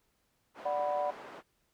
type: band-pass noise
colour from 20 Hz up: white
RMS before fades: -48 dBFS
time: 0.54-1.43 s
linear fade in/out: 50 ms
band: 280 to 1100 Hz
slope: 12 dB/octave
type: chord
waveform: sine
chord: B minor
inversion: first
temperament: equal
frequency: 587.3 / 740 / 987.8 Hz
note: D5 / F#5 / B5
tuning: 0 / 0 / 0 cents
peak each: -32 / -33 / -37 dBFS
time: 0.65-1.11 s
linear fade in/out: 10 ms
effects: pink hiss -75 dBFS RMS until 1.73 s